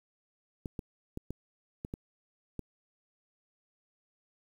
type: clicks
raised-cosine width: 3 ms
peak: -24 dBFS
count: 7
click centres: 0.658 / 0.792 / 1.174 / 1.306 / 1.849 / 1.939 / 2.593 s
effects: 9-bit